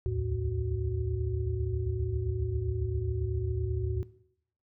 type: tone cluster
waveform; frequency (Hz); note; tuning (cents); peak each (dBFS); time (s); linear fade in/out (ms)
sine; 64.9 / 72.1 / 79.7 / 110.1 / 371.5; C2 / D2 / D#2 / A2 / F#4; -13 / -31 / +42 / +2 / +7; -40 / -40 / -33 / -31 / -35; 0.06-4.03; 0
effects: noise-tail reverb RT60 0.7 s tail -18 dB re dry